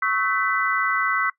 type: tone cluster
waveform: sine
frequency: 1110 / 1298 / 1523 / 1993 Hz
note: C#6 / E6 / F#6 / B6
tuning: +2 / -27 / +50 / +15 cents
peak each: -25 dBFS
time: 0.02-1.3 s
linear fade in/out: 5 ms
effects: noise-tail reverb RT60 0.1 s tail -20 dB re dry